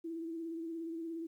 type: tone with vibrato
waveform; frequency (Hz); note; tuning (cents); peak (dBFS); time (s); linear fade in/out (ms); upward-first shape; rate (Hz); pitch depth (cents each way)
sine; 329.6; E4; 0; -38; 0.04-1.27; 10; sine; 17; 36
effects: 12-bit